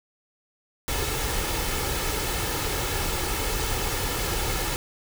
pink noise with comb filter, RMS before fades -27 dBFS, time 0.88-4.76 s, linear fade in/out 0 ms, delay 2.3 ms, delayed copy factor +0.5, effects none

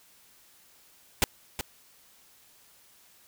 pink noise with echo, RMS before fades -22 dBFS, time 1.22-1.24 s, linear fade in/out 0 ms, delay 370 ms, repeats 1, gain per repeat -10 dB, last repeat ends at 1.61 s, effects white hiss -59 dBFS RMS until 3.27 s

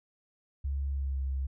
sine tone with pitch glide, 69.3 to 67.02 Hz, C#2 to C2, 0 to +42 cents, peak -29 dBFS, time 0.64-1.47 s, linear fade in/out 10 ms, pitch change -58 cents, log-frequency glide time 0.9-1.21 s, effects none

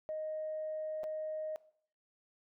sine tone with dropouts, 622.3 Hz, D#5, in tune, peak -35 dBFS, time 0.09-1.56 s, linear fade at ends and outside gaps 0 ms, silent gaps 1.034-1.04 s, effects noise-tail reverb RT60 0.6 s tail -20 dB re dry + tanh soft clip ceiling -31 dBFS

